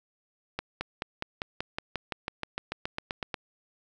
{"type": "accelerating click train", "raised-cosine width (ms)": 0.3, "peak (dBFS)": -15, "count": 18, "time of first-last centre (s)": [0.59, 3.342], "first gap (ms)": 220, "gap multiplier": 0.96, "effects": []}